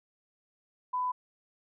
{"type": "tone", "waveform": "sine", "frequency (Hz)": 1000, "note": "B5", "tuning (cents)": 21, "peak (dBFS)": -28, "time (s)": [0.93, 1.12], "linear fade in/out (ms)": 10, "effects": []}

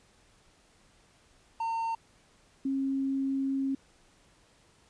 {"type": "tone pair in turn", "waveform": ["triangle", "sine"], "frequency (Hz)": [910, 270.5], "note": ["A#5", "C#4"], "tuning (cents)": [-42, -42], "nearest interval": "octave + major sixth", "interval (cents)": 2100, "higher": "first", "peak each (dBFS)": -27, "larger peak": "neither", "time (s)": [[1.6, 1.95], [2.65, 3.75]], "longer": "second", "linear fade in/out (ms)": 5, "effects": ["pink hiss -63 dBFS RMS until 4.89 s", "resampled to 22050 Hz"]}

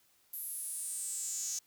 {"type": "tone with high-pass filter sweep", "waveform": "square", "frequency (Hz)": 177.2, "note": "F3", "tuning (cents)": 25, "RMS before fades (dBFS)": -39, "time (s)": [0.33, 1.59], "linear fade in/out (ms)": 5, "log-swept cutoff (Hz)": [12000, 6300], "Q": 6.9, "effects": ["white hiss -69 dBFS RMS until 1.66 s"]}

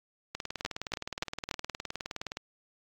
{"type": "two click trains", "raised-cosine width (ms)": 0.2, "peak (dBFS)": [-18, -12], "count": [40, 4], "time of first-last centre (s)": [[0.35, 2.371], [0.65, 1.512]], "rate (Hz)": [19.3, 3.48], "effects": ["AAC 48 kbps"]}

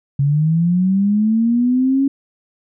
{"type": "linear sweep", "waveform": "sine", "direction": "up", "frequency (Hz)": [137.1, 277.2], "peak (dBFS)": -12, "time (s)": [0.19, 2.08], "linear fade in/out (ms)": 5, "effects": []}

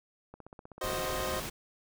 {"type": "click train", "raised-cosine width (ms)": 1, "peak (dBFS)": -33, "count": 14, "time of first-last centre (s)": [0.34, 1.158], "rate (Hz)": 15.9}
{"type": "chord", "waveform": "25% pulse", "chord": "C diminished", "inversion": "second", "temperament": "equal", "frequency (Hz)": [370, 523.3, 622.3], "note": ["Gb4", "C5", "Eb5"], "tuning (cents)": [0, 0, 0], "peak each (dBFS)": [-36, -33, -34], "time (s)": [0.81, 1.4], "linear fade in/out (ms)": 5}
{"type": "noise", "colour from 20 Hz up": "pink", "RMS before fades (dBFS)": -38, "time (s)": [0.83, 1.5], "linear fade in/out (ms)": 10}
{"effects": []}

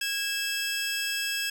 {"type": "tone pair together", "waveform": "20% pulse", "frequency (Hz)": [1639.2, 2636], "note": ["G#6", "E7"], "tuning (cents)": [-23, -1], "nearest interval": "minor sixth", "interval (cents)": 822, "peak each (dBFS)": -26, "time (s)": [0.01, 1.5], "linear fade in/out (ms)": 5, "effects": []}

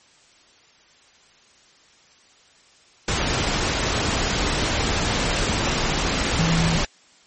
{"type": "tone in noise", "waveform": "sine", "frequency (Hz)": 164.81, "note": "E3", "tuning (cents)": 0, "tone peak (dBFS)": -19, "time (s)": [6.39, 6.78], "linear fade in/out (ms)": 2, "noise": "pink", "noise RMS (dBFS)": -22, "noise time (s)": [3.08, 6.85], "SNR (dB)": 0, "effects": ["white hiss -54 dBFS RMS until 7.26 s", "MP3 32 kbps"]}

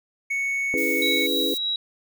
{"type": "tone", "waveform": "triangle", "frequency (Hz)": 2217, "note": "C#7", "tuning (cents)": 0, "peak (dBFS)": -21, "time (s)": [0.3, 1.27], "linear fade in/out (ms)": 10}
{"type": "chord", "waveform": "sine", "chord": "C# minor seventh", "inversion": "none", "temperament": "equal", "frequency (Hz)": [277.2, 329.6, 415.3, 493.9], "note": ["C#4", "E4", "G#4", "B4"], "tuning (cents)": [0, 0, 0, 0], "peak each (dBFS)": -29, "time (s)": [0.74, 1.54], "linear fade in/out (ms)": 0}
{"type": "noise", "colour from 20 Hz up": "violet", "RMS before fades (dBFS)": -33, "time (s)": [0.77, 1.58], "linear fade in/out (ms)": 10}
{"type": "tone with tremolo", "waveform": "sine", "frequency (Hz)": 3870, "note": "B7", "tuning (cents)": -36, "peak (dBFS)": -22, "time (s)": [1.02, 1.76], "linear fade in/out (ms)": 2, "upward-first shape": "sine", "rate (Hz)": 3.3, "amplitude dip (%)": 35}
{"effects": []}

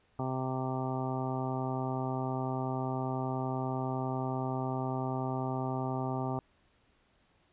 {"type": "harmonic tone", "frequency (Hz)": 130.2, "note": "C3", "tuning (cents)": -8, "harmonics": [1, 2, 3, 4, 5, 6, 7, 8, 9], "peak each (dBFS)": [-35, -37, -40, -47, -41, -40, -42, -52, -44], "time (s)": [0.19, 6.39], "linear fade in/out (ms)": 2, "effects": ["pink hiss -69 dBFS RMS until 7.52 s", "resampled to 8000 Hz"]}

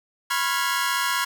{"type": "chord", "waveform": "sawtooth", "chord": "C# dominant seventh", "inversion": "third", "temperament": "equal with one note detuned", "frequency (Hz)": [987.8, 1083.4, 1396.9, 1661.2], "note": ["B5", "C#6", "E#6", "G#6"], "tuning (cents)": [0, -40, 0, 0], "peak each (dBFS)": -24, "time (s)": [0.3, 1.25], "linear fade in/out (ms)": 10, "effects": []}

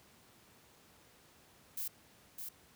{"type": "noise with echo", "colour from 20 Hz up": "violet", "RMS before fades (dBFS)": -39, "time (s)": [1.77, 1.88], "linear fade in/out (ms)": 5, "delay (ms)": 610, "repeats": 1, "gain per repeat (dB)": -5, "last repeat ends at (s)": 2.49, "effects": ["pink hiss -63 dBFS RMS until 2.75 s", "high-pass 80 Hz 12 dB/octave"]}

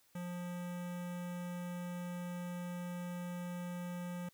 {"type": "tone with notch filter", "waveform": "square", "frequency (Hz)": 176.7, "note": "F3", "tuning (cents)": 21, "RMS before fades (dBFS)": -42, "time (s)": [0.15, 4.29], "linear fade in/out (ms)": 5, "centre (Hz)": 4500, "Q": 1.4, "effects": ["white hiss -70 dBFS RMS until 4.33 s"]}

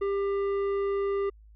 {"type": "tone with tanh clipping", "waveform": "triangle", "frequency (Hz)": 397.6, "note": "G4", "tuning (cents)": 25, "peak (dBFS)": -27, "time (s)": [0.01, 1.3], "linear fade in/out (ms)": 10, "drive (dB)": 14, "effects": ["added 53 Hz sine -50 dBFS peak until 1.55 s"]}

